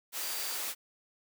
sine tone in noise, 4691 Hz, D8, 3 cents flat, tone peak -43 dBFS, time 0.19-0.59 s, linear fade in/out 50 ms, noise white, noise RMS -36 dBFS, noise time 0.12-0.75 s, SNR -10 dB, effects high-pass 400 Hz 12 dB/octave

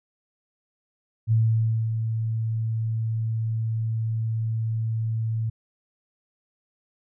sine tone with ADSR envelope, 112.1 Hz, A2, 33 cents sharp, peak -16 dBFS, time 1.27-5.5 s, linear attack 46 ms, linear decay 580 ms, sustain -7 dB, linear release 9 ms, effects none

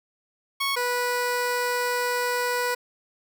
15% pulse tone pair in turn, 1104 / 490.4 Hz, C#6 / B4, -7 / -12 cents, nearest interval octave + major second, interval 1405 cents, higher first, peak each -17 dBFS, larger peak neither, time 0.6-0.76 / 0.76-2.75 s, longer second, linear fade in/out 10 ms, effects none

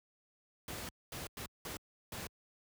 pink noise bursts at uneven times, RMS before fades -43 dBFS, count 5, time 0.68-0.89 / 1.12-1.27 / 1.37-1.46 / 1.65-1.77 / 2.12-2.27 s, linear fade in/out 2 ms, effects high-pass 60 Hz 12 dB/octave

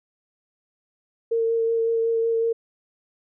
sine tone with vibrato, 456.6 Hz, A#4, 36 cents flat, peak -19 dBFS, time 1.31-2.53 s, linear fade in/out 10 ms, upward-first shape sine, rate 5.4 Hz, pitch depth 13 cents each way, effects none

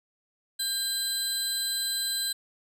25% pulse tone pair together, 1596 / 4040 Hz, G6 / B7, +31 / +39 cents, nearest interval octave + major third, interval 1608 cents, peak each -34 / -23 dBFS, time 0.59-2.33 s, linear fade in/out 10 ms, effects none

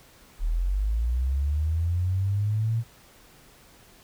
sine linear sweep, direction up, 36.71 to 116.54 Hz, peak -22 dBFS, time 0.39-2.84 s, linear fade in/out 50 ms, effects pink hiss -54 dBFS RMS until 4.03 s

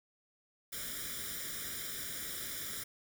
white noise with comb filter, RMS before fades -41 dBFS, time 0.72-2.84 s, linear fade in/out 10 ms, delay 0.56 ms, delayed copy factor +0.95, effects none

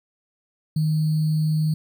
sine tone with sample-and-hold, 155.56 Hz, D#3, in tune, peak -18 dBFS, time 0.76-1.74 s, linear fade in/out 5 ms, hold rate 4410 Hz, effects none

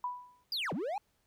sine tone with exponential decay, 987.8 Hz, B5, in tune, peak -30 dBFS, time 0.04-0.44 s, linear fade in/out 2 ms, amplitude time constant 85 ms
triangle linear two-way sweep, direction down then up, 4978 to 138.59 to 859 Hz, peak -31 dBFS, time 0.52-0.98 s, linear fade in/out 2 ms, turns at 0.73 s
effects pink hiss -75 dBFS RMS until 1.26 s

